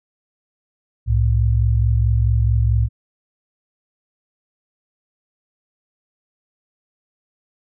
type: tone pair together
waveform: sine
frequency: 65.41 / 110.01 Hz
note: C2 / A2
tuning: 0 / 0 cents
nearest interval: major sixth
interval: 900 cents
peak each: -16 dBFS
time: 1.06-2.89 s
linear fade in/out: 50 ms
effects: none